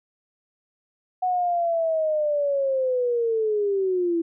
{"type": "linear sweep", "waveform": "sine", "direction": "down", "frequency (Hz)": [740, 329.6], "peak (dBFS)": -20, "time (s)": [1.22, 4.22], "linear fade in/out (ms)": 10, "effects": []}